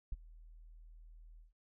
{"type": "tone with ADSR envelope", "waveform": "sine", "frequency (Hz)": 40, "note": "D#1", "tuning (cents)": 49, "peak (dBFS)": -32, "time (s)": [0.12, 1.53], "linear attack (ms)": 5, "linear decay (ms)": 26, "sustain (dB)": -21, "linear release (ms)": 140, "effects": []}